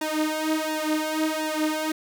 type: tone with flanger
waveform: sawtooth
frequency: 311.1 Hz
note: D#4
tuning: in tune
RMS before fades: -26 dBFS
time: 0.01-1.92 s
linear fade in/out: 5 ms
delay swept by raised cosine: 1.1 to 4.6 ms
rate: 1.4 Hz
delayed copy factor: +0.9
effects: none